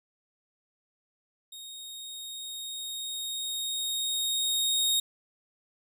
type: tone with level ramp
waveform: sawtooth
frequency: 3729 Hz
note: A#7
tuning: in tune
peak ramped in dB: -39 to -20 dBFS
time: 1.52-5 s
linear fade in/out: 5 ms
effects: none